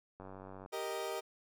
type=click train; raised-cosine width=1 ms; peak=-35 dBFS; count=45; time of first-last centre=0.2-0.661 s; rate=95.5 Hz
type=chord; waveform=30% pulse; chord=Eb major; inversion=first; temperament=equal; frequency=392 / 466.2 / 622.3 Hz; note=G4 / Bb4 / Eb5; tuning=0 / 0 / 0 cents; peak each=-39 dBFS; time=0.72-1.21 s; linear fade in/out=20 ms
effects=none